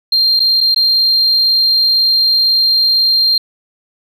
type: tone with dropouts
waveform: sine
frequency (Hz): 4186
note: C8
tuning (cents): 0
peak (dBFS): -7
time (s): 0.12-3.38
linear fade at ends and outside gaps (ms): 5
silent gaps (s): 0.395-0.401 / 0.606-0.61 / 0.746-0.761
effects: tanh soft clip ceiling -6 dBFS